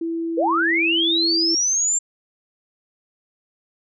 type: tone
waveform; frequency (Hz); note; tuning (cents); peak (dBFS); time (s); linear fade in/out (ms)
sine; 331.4; E4; +9; -22; 0.01-1.55; 5
type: linear sweep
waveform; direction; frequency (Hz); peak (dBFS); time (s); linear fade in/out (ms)
sine; up; 432.2 to 7420; -17; 0.37-1.99; 10
effects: none